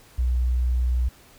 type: tone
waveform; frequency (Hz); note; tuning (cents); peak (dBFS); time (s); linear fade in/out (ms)
sine; 61.74; B1; 0; -19; 0.18-1.09; 10
effects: pink hiss -52 dBFS RMS until 1.38 s